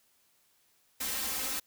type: noise with comb filter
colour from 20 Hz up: white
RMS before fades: -34 dBFS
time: 1-1.6 s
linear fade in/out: 10 ms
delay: 3.8 ms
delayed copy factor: +1
effects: white hiss -69 dBFS RMS until 1.66 s